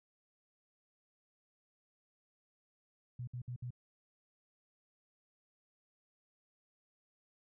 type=tone bursts; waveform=sine; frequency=123 Hz; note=B2; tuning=7 cents flat; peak=-39 dBFS; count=4; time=3.19-3.706 s; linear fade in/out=5 ms; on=84 ms; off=60 ms; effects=none